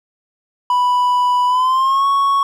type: tone with pitch glide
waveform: triangle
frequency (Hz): 987.8 to 1108.8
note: B5 to C#6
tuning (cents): 0 to 0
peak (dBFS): -10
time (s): 0.7-2.43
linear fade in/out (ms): 2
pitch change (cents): +200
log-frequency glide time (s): 1.47-2.06
effects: none